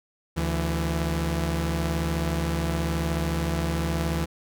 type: tone pair together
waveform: sawtooth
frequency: 73.83 / 166.7 Hz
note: D2 / E3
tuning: +10 / +20 cents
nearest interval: octave + major second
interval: 1410 cents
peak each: -23 dBFS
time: 0.36-4.26 s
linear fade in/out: 20 ms
effects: none